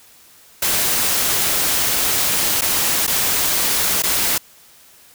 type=noise with dropouts; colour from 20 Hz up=white; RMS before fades=-18 dBFS; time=0.62-4.38 s; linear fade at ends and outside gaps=5 ms; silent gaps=2.611-2.618 / 3.067-3.076 / 4.023-4.035 s; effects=white hiss -48 dBFS RMS until 5.14 s